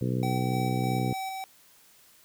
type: harmonic tone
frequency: 62.7 Hz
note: B1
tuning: 27 cents sharp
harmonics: 2 / 3 / 4 / 5 / 6 / 7 / 8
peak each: -28 / -32 / -34 / -36 / -38 / -39 / -40 dBFS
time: 0.01-1.13 s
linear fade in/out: 5 ms
type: tone with tremolo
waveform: square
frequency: 766 Hz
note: G5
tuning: 40 cents flat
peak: -32 dBFS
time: 0.23-1.44 s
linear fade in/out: 0 ms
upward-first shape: square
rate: 3.3 Hz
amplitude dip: 25%
effects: white hiss -58 dBFS RMS until 2.24 s